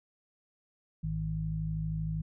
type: harmonic tone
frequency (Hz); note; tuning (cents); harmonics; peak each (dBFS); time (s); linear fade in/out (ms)
52.7; G#1; +26; 1 / 2 / 3; -37 / -40 / -32; 1.03-2.22; 10
effects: none